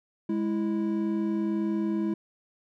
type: tone pair together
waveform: triangle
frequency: 207.3 / 329.1 Hz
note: G#3 / E4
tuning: -3 / -3 cents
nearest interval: minor sixth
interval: 800 cents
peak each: -26 dBFS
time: 0.29-2.14 s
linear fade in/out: 5 ms
effects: none